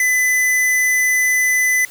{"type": "tone", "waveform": "square", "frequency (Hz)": 2008, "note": "B6", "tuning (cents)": 28, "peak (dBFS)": -14, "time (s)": [0, 1.85], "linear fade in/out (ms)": 2, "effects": ["white hiss -40 dBFS RMS until 1.9 s"]}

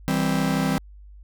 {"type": "chord", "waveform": "45% pulse", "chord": "C major", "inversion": "first", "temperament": "just", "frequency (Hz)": [163.52, 196.22, 261.6], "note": ["E3", "G3", "C4"], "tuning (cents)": [-14, 2, 0], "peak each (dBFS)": -25, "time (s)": [0.08, 0.78], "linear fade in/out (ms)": 0, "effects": ["added 50 Hz sine -42 dBFS peak until 1.23 s"]}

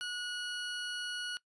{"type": "tone", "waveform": "20% pulse", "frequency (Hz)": 1458, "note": "F#6", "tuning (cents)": -26, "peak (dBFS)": -32, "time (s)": [0.01, 1.37], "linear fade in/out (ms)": 0, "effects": ["noise-tail reverb RT60 0.1 s tail -20 dB re dry", "resampled to 24000 Hz"]}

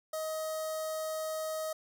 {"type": "tone with notch filter", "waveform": "sawtooth", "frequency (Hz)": 630, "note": "D#5", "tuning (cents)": 21, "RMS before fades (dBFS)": -36, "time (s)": [0.13, 1.73], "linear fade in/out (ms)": 5, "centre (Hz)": 2500, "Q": 0.67, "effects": []}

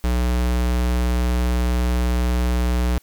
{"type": "tone", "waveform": "square", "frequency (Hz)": 61, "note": "B1", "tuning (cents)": -21, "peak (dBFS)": -18, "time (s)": [0.04, 2.98], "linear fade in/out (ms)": 0, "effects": ["white hiss -57 dBFS RMS until 3.02 s"]}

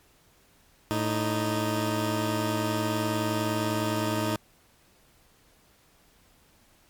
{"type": "tone pair together", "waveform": "15% pulse", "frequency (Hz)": [110, 310.4], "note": ["A2", "D#4"], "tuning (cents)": [0, -4], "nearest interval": "octave + tritone", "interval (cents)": 1796, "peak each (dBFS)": -22, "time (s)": [0.91, 4.36], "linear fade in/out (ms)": 0, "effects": ["pink hiss -61 dBFS RMS until 6.89 s", "MP3 96 kbps"]}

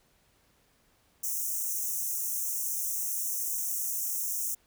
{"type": "high-pass noise", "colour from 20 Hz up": "white", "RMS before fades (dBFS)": -32, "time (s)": [1.23, 4.55], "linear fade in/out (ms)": 10, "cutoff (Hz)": 5700, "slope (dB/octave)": 96, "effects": ["pink hiss -67 dBFS RMS until 4.66 s"]}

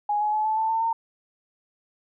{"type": "tone with pitch steps", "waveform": "sine", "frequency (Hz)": [830.6, 843.7, 856.9, 870.4, 884.1, 898, 912.1], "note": ["G#5", "G#5", "A5", "A5", "A5", "A5", "A#5"], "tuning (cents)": [0, 27, -46, -19, 8, 35, -38], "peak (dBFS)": -21, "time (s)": [0.09, 0.93], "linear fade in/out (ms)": 5, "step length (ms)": 120, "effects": []}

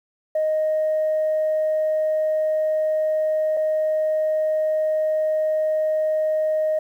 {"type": "tone pair in turn", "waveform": "sine", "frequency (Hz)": [622.3, 622.3], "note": ["D#5", "D#5"], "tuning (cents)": [0, 0], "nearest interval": "unison", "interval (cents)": 0, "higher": "neither", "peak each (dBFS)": -17, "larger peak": "neither", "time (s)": [[0.35, 3.57], [3.57, 6.79]], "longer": "neither", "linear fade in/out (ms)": 5, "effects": ["tanh soft clip ceiling -15 dBFS", "9-bit"]}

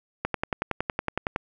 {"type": "click train", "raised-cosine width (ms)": 0.5, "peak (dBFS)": -10, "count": 13, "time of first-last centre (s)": [0.25, 1.361], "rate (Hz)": 10.8, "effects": []}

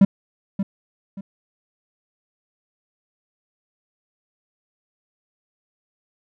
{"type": "tone with echo", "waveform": "triangle", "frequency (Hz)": 196, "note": "G3", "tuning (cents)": 0, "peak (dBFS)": -6, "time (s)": [0.01, 0.05], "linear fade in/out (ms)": 5, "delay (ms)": 580, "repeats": 2, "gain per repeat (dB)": -11, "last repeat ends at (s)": 1.21, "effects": []}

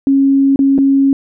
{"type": "tone with dropouts", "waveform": "sine", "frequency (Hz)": 273.8, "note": "C#4", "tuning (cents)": -21, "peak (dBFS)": -7, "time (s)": [0.07, 1.13], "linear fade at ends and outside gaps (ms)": 1, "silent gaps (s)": [[0.56, 0.591], [0.78, 0.786]], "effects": []}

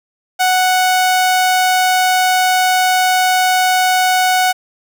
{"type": "tone", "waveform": "sawtooth", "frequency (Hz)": 740, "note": "F#5", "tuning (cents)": 0, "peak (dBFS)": -7, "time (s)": [0.39, 4.53], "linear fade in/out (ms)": 20, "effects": []}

